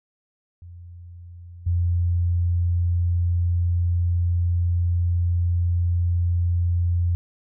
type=tone with level steps; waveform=sine; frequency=87 Hz; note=F2; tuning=6 cents flat; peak=-38 / -18 dBFS; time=0.62-7.15 s; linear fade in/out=0 ms; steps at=1.66 s; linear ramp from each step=10 ms; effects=none